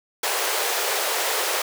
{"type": "high-pass noise", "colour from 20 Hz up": "pink", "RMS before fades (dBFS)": -24, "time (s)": [0.23, 1.62], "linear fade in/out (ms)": 5, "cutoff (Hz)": 400, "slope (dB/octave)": 48, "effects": []}